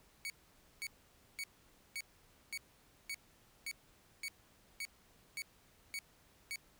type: tone bursts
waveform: sawtooth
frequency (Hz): 2238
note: C#7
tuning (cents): +16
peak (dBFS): -36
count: 12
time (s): 0.25-6.558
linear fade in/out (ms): 0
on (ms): 49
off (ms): 520
effects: pink hiss -67 dBFS RMS until 6.79 s